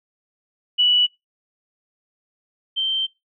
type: tone pair in turn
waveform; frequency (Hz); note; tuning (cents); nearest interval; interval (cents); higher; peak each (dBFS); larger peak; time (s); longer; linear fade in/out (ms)
sine; 2951 / 3126; F#7 / G7; -5 / -6; minor second; 99; second; -13 / -19; first; 0.78-1.07 / 2.76-3.07; second; 20
effects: noise-tail reverb RT60 0.2 s tail -23 dB re dry